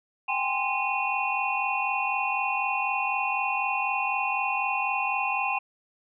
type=tone cluster; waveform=sine; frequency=779 / 823 / 1042 / 2485 / 2712 Hz; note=G5 / G#5 / C6 / D#7 / E7; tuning=-11 / -16 / -7 / -3 / +49 cents; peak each=-31 dBFS; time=0.28-5.59 s; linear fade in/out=10 ms; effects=none